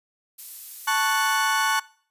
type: noise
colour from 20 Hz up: violet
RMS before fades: -36 dBFS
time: 0.38-1.38 s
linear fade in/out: 10 ms
type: chord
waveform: 35% pulse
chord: F# minor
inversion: first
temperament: equal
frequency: 880 / 1108.7 / 1480 Hz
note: A5 / C#6 / F#6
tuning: 0 / 0 / 0 cents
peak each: -23 dBFS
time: 0.87-1.8 s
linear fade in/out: 10 ms
effects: noise-tail reverb RT60 0.5 s tail -22 dB re dry + resampled to 32000 Hz